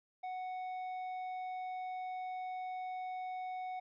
triangle tone with tanh clipping, 740 Hz, F#5, in tune, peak -40 dBFS, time 0.23-3.8 s, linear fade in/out 10 ms, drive 11 dB, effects none

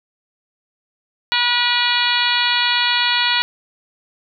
harmonic tone, 483.8 Hz, B4, 36 cents flat, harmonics 2 / 3 / 4 / 5 / 6 / 7 / 8 / 9, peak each -23 / -23 / -23 / -23 / -23 / -23 / -23 / -23 dBFS, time 1.32-3.42 s, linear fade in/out 0 ms, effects none

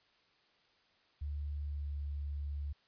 sine tone with pitch glide, 72.9 to 72.06 Hz, D2 to D2, -12 to -32 cents, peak -36 dBFS, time 1.21-2.73 s, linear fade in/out 10 ms, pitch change -20 cents, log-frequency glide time 1.63-1.91 s, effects white hiss -70 dBFS RMS until 2.87 s + resampled to 11025 Hz

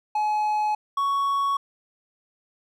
triangle tone pair in turn, 848 / 1114.4 Hz, G#5 / C#6, +36 / +9 cents, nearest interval perfect fourth, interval 473 cents, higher second, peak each -19 dBFS, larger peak neither, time 0.15-0.75 / 0.97-1.57 s, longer neither, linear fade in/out 5 ms, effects none

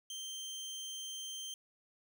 25% pulse tone, 3140 Hz, G7, 2 cents sharp, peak -38 dBFS, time 0.1-1.54 s, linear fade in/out 2 ms, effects none

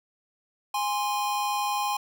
square tone pair together, 824.2 / 1046.5 Hz, G#5 / C6, -13 / 0 cents, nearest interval major third, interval 413 cents, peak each -28 / -30 dBFS, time 0.74-1.97 s, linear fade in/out 5 ms, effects none

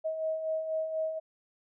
sine beating tone pair, 632 / 636.1 Hz, D#5 / D#5, +27 / +38 cents, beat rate 4.1 Hz, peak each -39 / -30 dBFS, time 0.04-1.2 s, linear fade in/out 20 ms, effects none

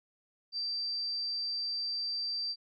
sine tone, 4683 Hz, D8, 6 cents flat, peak -32 dBFS, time 0.52-2.56 s, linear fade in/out 50 ms, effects none

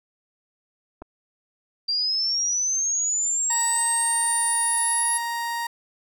clicks, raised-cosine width 1 ms, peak -26 dBFS, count 2, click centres 1.019 / 1.022 s
sine linear sweep, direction up, 4699 to 10610 Hz, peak -21 dBFS, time 1.88-5.18 s, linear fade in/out 10 ms
30% pulse tone with pitch glide, 930 to 935.9 Hz, A#5 to A#5, -4 to +7 cents, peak -23 dBFS, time 3.5-5.67 s, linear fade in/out 5 ms, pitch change +11 cents, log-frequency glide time 4.84-5 s
effects none

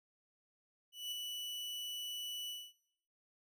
40% pulse tone with ADSR envelope, 2962 Hz, F#7, 1 cent sharp, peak -37 dBFS, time 0.92-2.73 s, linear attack 200 ms, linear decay 5 ms, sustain -3 dB, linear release 240 ms, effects noise-tail reverb RT60 0.8 s tail -20 dB re dry

